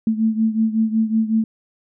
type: beating tone pair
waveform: sine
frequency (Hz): 220 / 225.4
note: A3 / A3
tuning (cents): 0 / +42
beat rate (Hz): 5.4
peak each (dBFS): -17 / -21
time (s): 0.07-1.44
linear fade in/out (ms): 2
effects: none